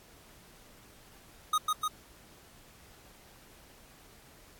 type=tone with echo; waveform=square; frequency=1244.5 Hz; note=D#6; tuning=in tune; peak=-25 dBFS; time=1.53-1.58 s; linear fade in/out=5 ms; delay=150 ms; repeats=2; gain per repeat=-2 dB; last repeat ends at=1.88 s; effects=pink hiss -57 dBFS RMS until 4.59 s + AAC 64 kbps